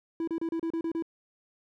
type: tone bursts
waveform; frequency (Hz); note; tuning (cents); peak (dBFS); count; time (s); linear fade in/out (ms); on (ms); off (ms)
triangle; 329.6; E4; 0; -26; 8; 0.2-1.024; 2; 75; 32
effects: none